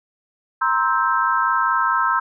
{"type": "chord", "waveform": "sine", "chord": "C dominant seventh", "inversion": "third", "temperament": "just", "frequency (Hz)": [941.9, 1046.5, 1308.1, 1569.8], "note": ["Bb5", "C6", "E6", "G6"], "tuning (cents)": [18, 0, -14, 2], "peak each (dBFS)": [-23, -21, -20, -23], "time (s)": [0.61, 2.2], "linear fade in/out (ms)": 10, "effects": []}